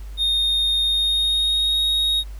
triangle tone with pitch glide, 3688 to 3750 Hz, A#7 to A#7, -19 to +10 cents, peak -16 dBFS, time 0.17-2.24 s, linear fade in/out 50 ms, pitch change +29 cents, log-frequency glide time 0.85-1.78 s, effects added 50 Hz sine -31 dBFS peak until 2.39 s + pink hiss -51 dBFS RMS until 2.39 s

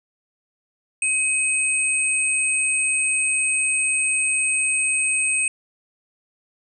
sine tone pair together, 2541 / 8478 Hz, D#7 / C9, +36 / +22 cents, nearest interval octave + major sixth, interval 2086 cents, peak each -21 dBFS, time 1.02-5.48 s, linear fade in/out 2 ms, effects none

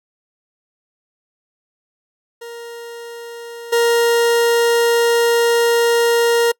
40% pulse tone with level steps, 468.8 Hz, A#4, 10 cents sharp, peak -29 / -11 dBFS, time 2.41-6.52 s, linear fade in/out 10 ms, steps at 3.72 s, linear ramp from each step 10 ms, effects noise-tail reverb RT60 0.1 s tail -26 dB re dry

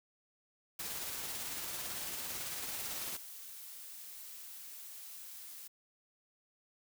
white noise with tremolo, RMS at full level -40 dBFS, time 0.79-3.17 s, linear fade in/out 5 ms, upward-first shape sine, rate 18 Hz, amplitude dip 25%
blue noise, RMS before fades -49 dBFS, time 2.67-5.68 s, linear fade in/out 10 ms
effects none

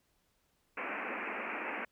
white band-pass noise, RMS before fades -39 dBFS, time 0.77-1.85 s, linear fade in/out 5 ms, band 200 to 2600 Hz, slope 96 dB/octave, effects pink hiss -75 dBFS RMS until 1.91 s

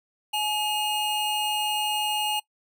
square tone pair together, 847 / 2849 Hz, G#5 / F7, +34 / +34 cents, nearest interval octave + major sixth, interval 2100 cents, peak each -28 dBFS, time 0.33-2.4 s, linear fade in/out 10 ms, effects noise-tail reverb RT60 0.1 s tail -21 dB re dry

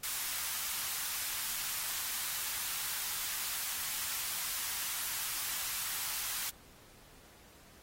white high-pass noise, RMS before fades -37 dBFS, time 0.03-6.5 s, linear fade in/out 5 ms, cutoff 870 Hz, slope 24 dB/octave, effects pink hiss -59 dBFS RMS until 7.82 s + AAC 48 kbps

